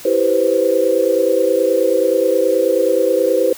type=chord; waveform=sine; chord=C major seventh; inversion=first; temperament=equal; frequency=329.6 / 392 / 493.9 / 523.3 Hz; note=E4 / G4 / B4 / C5; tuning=0 / 0 / 0 / 0 cents; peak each=-21 / -19 / -16 / -16 dBFS; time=0.05-3.53 s; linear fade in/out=5 ms; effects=white hiss -36 dBFS RMS until 3.57 s